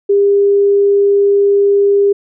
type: tone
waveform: sine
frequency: 401.8 Hz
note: G4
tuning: 43 cents sharp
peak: -7 dBFS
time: 0.09-2.13 s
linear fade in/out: 10 ms
effects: none

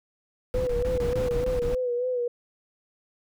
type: tone with vibrato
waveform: sine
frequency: 493.9 Hz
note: B4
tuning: in tune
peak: -24 dBFS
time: 0.54-2.28 s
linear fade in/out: 5 ms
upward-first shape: sine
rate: 3.4 Hz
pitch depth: 51 cents each way
type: noise bursts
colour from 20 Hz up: brown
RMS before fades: -30 dBFS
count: 8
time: 0.54-1.748 s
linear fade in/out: 0 ms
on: 130 ms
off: 24 ms
effects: none

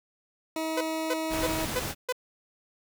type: tone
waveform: 20% pulse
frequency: 319.3 Hz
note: D#4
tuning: 45 cents sharp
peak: -24 dBFS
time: 0.56-1.65 s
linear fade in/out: 2 ms
type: tone bursts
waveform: sawtooth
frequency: 502 Hz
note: B4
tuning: 28 cents sharp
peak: -22 dBFS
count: 5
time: 0.77-2.125 s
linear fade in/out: 5 ms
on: 39 ms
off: 290 ms
type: noise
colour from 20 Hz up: pink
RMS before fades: -33 dBFS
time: 1.29-1.95 s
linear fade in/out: 50 ms
effects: none

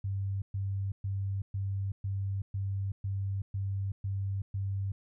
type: tone bursts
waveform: sine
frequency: 98 Hz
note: G2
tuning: in tune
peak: -30 dBFS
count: 10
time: 0.04-4.92 s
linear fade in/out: 5 ms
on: 380 ms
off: 120 ms
effects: none

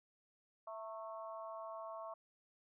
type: harmonic tone with a mistuned harmonic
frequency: 220 Hz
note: A3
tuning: in tune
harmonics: 3 / 4 / 5 / 6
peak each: -47 / -53 / -49 / -61 dBFS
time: 0.67-2.14 s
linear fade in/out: 5 ms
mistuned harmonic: 4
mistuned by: +52 cents
effects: none

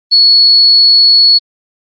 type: tone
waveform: sine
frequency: 4385 Hz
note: C#8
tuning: 20 cents flat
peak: -3 dBFS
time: 0.11-1.39 s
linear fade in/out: 20 ms
effects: Opus 24 kbps

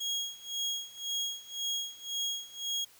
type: tone with tremolo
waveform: 30% pulse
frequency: 3291 Hz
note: G#7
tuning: 16 cents flat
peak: -27 dBFS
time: 0-2.85 s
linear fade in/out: 10 ms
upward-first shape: sine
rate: 1.9 Hz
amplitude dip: 90%
effects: white hiss -59 dBFS RMS until 2.99 s

